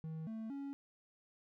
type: tone with pitch steps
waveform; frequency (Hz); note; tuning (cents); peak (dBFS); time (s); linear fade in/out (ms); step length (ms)
triangle; 159.4 / 221.9 / 278.7; D#3 / A3 / C#4; +42 / +15 / +9; -39; 0.04-0.73; 0; 230
effects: none